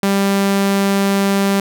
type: tone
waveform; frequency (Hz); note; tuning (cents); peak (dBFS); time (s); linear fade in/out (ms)
sawtooth; 197.5; G3; +13; -9; 0.03-1.6; 2
effects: none